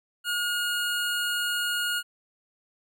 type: tone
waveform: 25% pulse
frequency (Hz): 1434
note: F6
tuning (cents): +45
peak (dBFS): -22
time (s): 0.24-2.03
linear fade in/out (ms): 50
effects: none